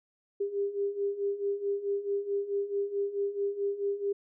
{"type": "beating tone pair", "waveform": "sine", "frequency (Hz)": [398.4, 403], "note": ["G4", "G4"], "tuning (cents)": [28, 48], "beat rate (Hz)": 4.6, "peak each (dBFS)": [-34, -30], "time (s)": [0.4, 4.13], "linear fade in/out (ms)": 10, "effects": []}